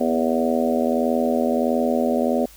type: harmonic tone with a mistuned harmonic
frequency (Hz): 81.5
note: E2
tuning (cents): -19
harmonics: 3 / 4 / 5 / 6 / 7 / 8 / 9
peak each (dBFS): -21 / -33 / -26 / -28 / -24 / -27 / -29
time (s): 0-2.46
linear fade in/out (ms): 10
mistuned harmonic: 4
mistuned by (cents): -19
effects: added 50 Hz sine -48 dBFS peak until 2.56 s + white hiss -48 dBFS RMS until 2.56 s